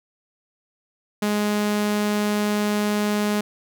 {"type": "tone", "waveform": "sawtooth", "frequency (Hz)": 208.4, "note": "G#3", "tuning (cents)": 6, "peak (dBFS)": -16, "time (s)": [1.22, 3.41], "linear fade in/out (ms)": 5, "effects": []}